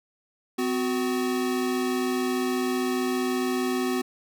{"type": "tone pair together", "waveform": "square", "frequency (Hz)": [254.5, 369.6], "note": ["C4", "F#4"], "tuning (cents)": [-48, -2], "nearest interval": "tritone", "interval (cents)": 646, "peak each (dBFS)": [-27, -28], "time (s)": [0.58, 4.02], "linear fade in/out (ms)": 10, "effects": []}